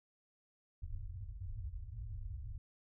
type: low-pass noise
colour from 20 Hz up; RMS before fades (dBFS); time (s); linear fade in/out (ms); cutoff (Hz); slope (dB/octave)
white; -44; 0.82-2.58; 5; 110; 96
effects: none